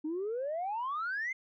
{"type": "exponential sweep", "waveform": "sine", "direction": "up", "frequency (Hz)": [297.5, 2127], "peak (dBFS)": -31, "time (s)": [0.04, 1.33], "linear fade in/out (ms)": 10, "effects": ["tanh soft clip ceiling -29 dBFS"]}